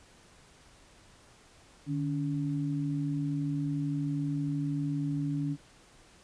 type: tone pair together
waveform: sine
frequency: 149.7 / 282.6 Hz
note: D3 / C#4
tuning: +33 / +34 cents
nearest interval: major seventh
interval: 1101 cents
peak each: -31 / -32 dBFS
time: 1.86-5.57 s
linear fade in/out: 50 ms
effects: pink hiss -58 dBFS RMS until 6.23 s + resampled to 22050 Hz